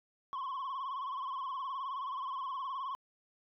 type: tone with vibrato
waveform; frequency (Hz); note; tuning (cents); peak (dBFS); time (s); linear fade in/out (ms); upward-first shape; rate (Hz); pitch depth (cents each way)
sine; 1065; C6; +30; -33; 0.33-2.95; 0; sine; 19; 97
effects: tanh soft clip ceiling -35 dBFS